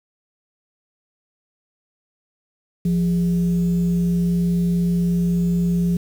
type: tone with frequency modulation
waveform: sine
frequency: 174.61 Hz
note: F3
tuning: in tune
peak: -16 dBFS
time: 2.85-5.97 s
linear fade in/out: 5 ms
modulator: 233 Hz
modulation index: 0.31
effects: 7-bit